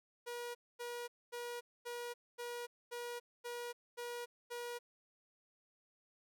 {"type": "tone bursts", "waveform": "sawtooth", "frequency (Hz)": 480.4, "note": "B4", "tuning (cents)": -48, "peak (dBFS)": -38, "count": 9, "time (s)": [0.26, 4.79], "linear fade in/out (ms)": 20, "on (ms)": 290, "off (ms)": 240, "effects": []}